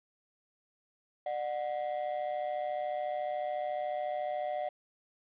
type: ring-modulated tone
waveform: triangle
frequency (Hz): 666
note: E5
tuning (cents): +18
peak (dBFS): -27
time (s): 1.26-4.69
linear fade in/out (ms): 5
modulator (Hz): 67
effects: resampled to 8000 Hz + 10-bit